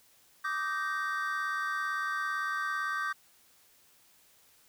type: chord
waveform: triangle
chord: Eb major seventh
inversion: third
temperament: just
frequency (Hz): 1166.7 / 1244.5 / 1555.6 / 1866.8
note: D6 / Eb6 / G6 / Bb6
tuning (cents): -12 / 0 / -14 / +2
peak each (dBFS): -33 / -38 / -32 / -38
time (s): 0.44-3.13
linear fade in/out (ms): 10
effects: white hiss -63 dBFS RMS until 4.68 s